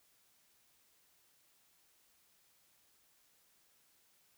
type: silence
effects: white hiss -71 dBFS RMS until 4.37 s